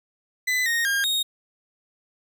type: tone with pitch steps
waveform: 40% pulse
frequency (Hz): 2007 / 1859 / 1614 / 3730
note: B6 / A#6 / G#6 / A#7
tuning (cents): +27 / -5 / -50 / 0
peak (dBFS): -20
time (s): 0.47-1.23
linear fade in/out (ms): 10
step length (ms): 190
effects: none